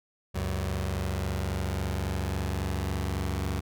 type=tone pair together; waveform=sawtooth; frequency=70.9 / 94.56 Hz; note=C#2 / F#2; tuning=+40 / +38 cents; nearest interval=perfect fourth; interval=498 cents; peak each=-27 dBFS; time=0.34-3.61 s; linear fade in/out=20 ms; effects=none